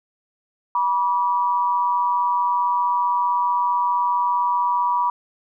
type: tone pair together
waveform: sine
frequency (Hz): 971.4 / 1156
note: B5 / D6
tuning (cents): -29 / -28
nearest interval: minor third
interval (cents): 301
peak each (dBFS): -18 / -24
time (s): 0.75-5.1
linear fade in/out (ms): 2
effects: none